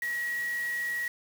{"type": "tone in noise", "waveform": "sine", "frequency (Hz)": 1911, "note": "A#6", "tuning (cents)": 43, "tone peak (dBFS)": -29, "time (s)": [0.02, 1.08], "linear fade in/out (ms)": 2, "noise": "white", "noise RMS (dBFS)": -45, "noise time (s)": [0.02, 1.08], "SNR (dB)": 13, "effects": []}